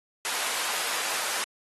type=high-pass noise; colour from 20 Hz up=pink; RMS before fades=-30 dBFS; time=0.25-1.44 s; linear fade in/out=0 ms; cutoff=840 Hz; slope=12 dB/octave; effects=AAC 32 kbps